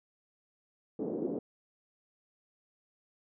pink band-pass noise, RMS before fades -35 dBFS, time 0.99-1.39 s, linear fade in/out 5 ms, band 250 to 440 Hz, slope 24 dB/octave, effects none

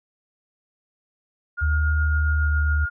sine tone with tremolo, 1420 Hz, F6, 28 cents sharp, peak -24 dBFS, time 1.57-2.9 s, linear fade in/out 20 ms, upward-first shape triangle, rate 7.2 Hz, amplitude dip 40%
sine tone with pitch glide, 75.6 to 74.39 Hz, D#2 to D2, -49 to +23 cents, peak -18 dBFS, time 1.61-2.86 s, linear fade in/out 20 ms, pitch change -28 cents, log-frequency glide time 2.28-2.5 s
effects none

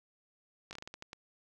slowing click train, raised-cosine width 0.2 ms, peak -27 dBFS, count 9, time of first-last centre 0.71-1.131 s, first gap 19 ms, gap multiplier 1.28, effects none

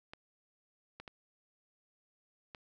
clicks, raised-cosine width 0.3 ms, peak -30 dBFS, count 4, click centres 0.135 / 1 / 1.078 / 2.548 s, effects none

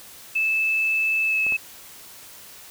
sine tone with pitch glide, 2623 to 2597 Hz, E7 to E7, -9 to -26 cents, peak -19 dBFS, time 0.35-1.57 s, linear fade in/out 10 ms, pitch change -17 cents, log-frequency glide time 1.26-1.35 s
clicks, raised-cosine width 1 ms, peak -24 dBFS, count 2, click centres 1.466 / 1.523 s
effects white hiss -44 dBFS RMS until 2.7 s

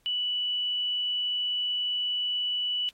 sine tone, 2960 Hz, F#7, in tune, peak -26 dBFS, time 0.06-2.89 s, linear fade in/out 0 ms, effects pink hiss -68 dBFS RMS until 2.93 s + AAC 48 kbps

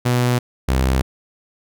sawtooth tone pair in turn, 123.1 / 65.21 Hz, B2 / C2, -5 / -5 cents, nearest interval major seventh, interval 1100 cents, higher first, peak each -11 dBFS, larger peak neither, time 0.05-0.39 / 0.68-1.02 s, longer neither, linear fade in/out 10 ms, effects none

